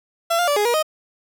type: tone with pitch steps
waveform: 30% pulse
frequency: 674 / 702 / 580 / 415.4 / 477.1 / 623 Hz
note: E5 / F5 / D5 / G#4 / A#4 / D#5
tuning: +38 / +9 / -22 / 0 / +40 / +2 cents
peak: -14 dBFS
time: 0.3-0.828 s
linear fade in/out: 10 ms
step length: 88 ms
effects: none